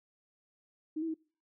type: tone with pitch steps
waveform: sine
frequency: 311.1 / 327.2 / 318.6 Hz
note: D#4 / E4 / D#4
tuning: 0 / -13 / +41 cents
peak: -32 dBFS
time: 0.96-1.143 s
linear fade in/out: 10 ms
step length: 61 ms
effects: noise-tail reverb RT60 0.4 s tail -24 dB re dry